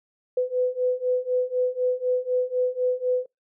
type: beating tone pair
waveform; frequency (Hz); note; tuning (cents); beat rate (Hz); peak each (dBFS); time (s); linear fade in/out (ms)
sine; 500 / 504; B4 / B4; +21 / +35; 4; -25 / -24; 0.37-3.26; 5
effects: noise-tail reverb RT60 0.2 s tail -26 dB re dry